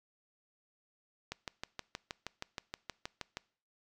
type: click train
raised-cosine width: 0.2 ms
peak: -21 dBFS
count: 14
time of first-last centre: 1.32-3.37 s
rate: 6.34 Hz
effects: noise-tail reverb RT60 0.5 s tail -23 dB re dry